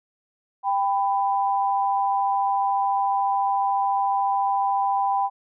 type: tone pair together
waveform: sine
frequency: 790 / 996 Hz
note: G5 / B5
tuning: +13 / +14 cents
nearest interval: major third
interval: 401 cents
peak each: -21 / -24 dBFS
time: 0.63-5.3 s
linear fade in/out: 50 ms
effects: none